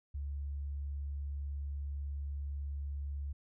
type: tone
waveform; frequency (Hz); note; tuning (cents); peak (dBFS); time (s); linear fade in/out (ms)
sine; 70.9; C#2; +40; -36; 0.14-3.33; 10
effects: none